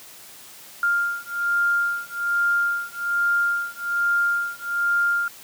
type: beating tone pair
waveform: sine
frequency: 1400 / 1401.2 Hz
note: F6 / F6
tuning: +4 / +5 cents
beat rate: 1.2 Hz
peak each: -23 dBFS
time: 0.83-5.28 s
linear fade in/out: 2 ms
effects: white hiss -44 dBFS RMS until 5.43 s + high-pass 100 Hz 12 dB/octave